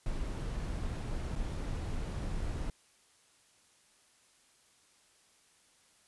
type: noise with dropouts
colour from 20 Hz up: brown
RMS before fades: -36 dBFS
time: 0.06-2.7 s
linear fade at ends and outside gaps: 2 ms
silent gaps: 1.355-1.359 s
effects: white hiss -66 dBFS RMS until 6.07 s + resampled to 24000 Hz